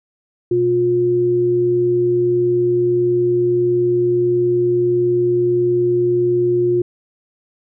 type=tone pair together; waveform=sine; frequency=125.58 / 355.2 Hz; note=B2 / F4; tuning=+29 / +29 cents; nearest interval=octave + tritone; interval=1800 cents; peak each=-24 / -13 dBFS; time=0.51-6.82 s; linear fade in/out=5 ms; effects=none